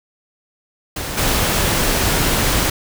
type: noise with level steps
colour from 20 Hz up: pink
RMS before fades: -25 / -17 dBFS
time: 0.96-2.7 s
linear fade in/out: 5 ms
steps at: 1.17 s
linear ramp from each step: 10 ms
effects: none